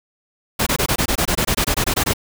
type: noise bursts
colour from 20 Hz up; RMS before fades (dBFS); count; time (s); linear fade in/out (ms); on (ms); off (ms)
pink; -18; 16; 0.59-2.136; 10; 76; 22
effects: none